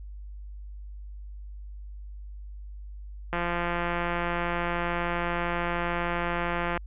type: click train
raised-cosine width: 0.5 ms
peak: -14 dBFS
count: 597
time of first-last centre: 3.33-6.775 s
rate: 173 Hz
effects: added 50 Hz sine -38 dBFS peak until 6.86 s + resampled to 8000 Hz